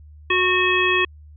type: harmonic tone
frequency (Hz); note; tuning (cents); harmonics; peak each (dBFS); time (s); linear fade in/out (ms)
366; F#4; -19; 1 / 3 / 5 / 7 / 9; -22 / -23 / -22 / -20 / -26; 0.3-1.05; 5
effects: added 75 Hz sine -41 dBFS peak until 1.36 s